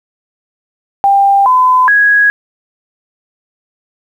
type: tone with pitch steps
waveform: sine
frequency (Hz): 794 / 1014 / 1661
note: G5 / B5 / G#6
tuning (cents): +22 / +45 / 0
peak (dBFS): -5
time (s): 1.04-2.3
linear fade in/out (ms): 0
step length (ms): 420
effects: 7-bit